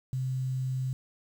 sine tone, 130 Hz, C3, 11 cents flat, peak -28 dBFS, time 0.13-0.93 s, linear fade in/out 0 ms, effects 9-bit

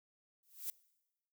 violet noise with exponential growth, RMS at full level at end -37 dBFS, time 0.43-0.7 s, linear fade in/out 1 ms, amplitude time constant 57 ms, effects noise-tail reverb RT60 1.0 s tail -22 dB re dry

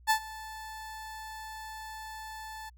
30% pulse tone with ADSR envelope, 876 Hz, A5, 8 cents flat, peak -18 dBFS, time 0.07-2.7 s, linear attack 33 ms, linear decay 86 ms, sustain -20 dB, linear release 16 ms, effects added 60 Hz sine -53 dBFS peak until 2.77 s

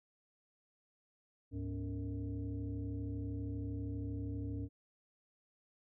sine tone with frequency modulation, 105.3 Hz, G#2, 24 cents sharp, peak -37 dBFS, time 1.51-4.69 s, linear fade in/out 50 ms, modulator 178 Hz, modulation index 1.2, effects none

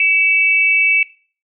sine tone pair together, 2275 / 2645 Hz, C#7 / E7, +44 / +5 cents, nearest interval minor third, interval 261 cents, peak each -14 dBFS, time 0-1.03 s, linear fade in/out 2 ms, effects noise-tail reverb RT60 0.4 s tail -18 dB re dry

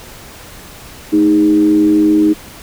sine tone with frequency modulation, 312 Hz, D#4, 5 cents sharp, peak -7 dBFS, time 1.12-2.34 s, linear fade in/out 20 ms, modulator 95.2 Hz, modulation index 0.5, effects pink hiss -35 dBFS RMS until 2.62 s

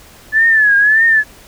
sine tone with vibrato, 1725 Hz, A6, 35 cents flat, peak -7 dBFS, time 0.32-1.24 s, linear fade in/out 50 ms, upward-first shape triangle, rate 1.7 Hz, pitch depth 120 cents each way, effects pink hiss -41 dBFS RMS until 1.47 s

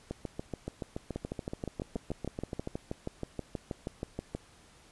two click trains, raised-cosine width 2 ms, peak -21 / -22 dBFS, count 21 / 19, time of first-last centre 1.16-4.35 / 0.11-2.674 s, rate 6.27 / 7.02 Hz, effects pink hiss -59 dBFS RMS until 4.91 s + resampled to 24000 Hz

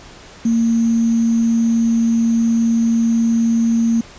sine tone with sample-and-hold, 229.7 Hz, A#3, 25 cents flat, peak -12 dBFS, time 0.45-4.01 s, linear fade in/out 5 ms, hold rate 6300 Hz, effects pink hiss -40 dBFS RMS until 4.18 s + resampled to 16000 Hz

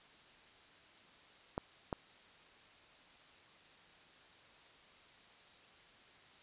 clicks, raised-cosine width 1 ms, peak -22 dBFS, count 2, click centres 1.579 / 1.928 s, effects white hiss -61 dBFS RMS until 6.42 s + resampled to 8000 Hz

